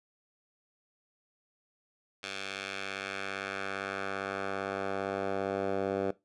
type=tone with band-pass filter sweep; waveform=10% pulse; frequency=97.6 Hz; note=G2; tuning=7 cents flat; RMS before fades=-35 dBFS; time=2.23-6.11 s; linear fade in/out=5 ms; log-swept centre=3200 to 520 Hz; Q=1.1; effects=noise-tail reverb RT60 0.2 s tail -18 dB re dry + resampled to 24000 Hz